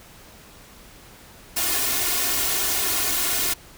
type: noise with comb filter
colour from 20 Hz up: white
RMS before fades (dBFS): -23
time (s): 1.56-3.54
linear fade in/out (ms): 10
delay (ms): 2.8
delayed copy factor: +0.8
effects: pink hiss -47 dBFS RMS until 3.77 s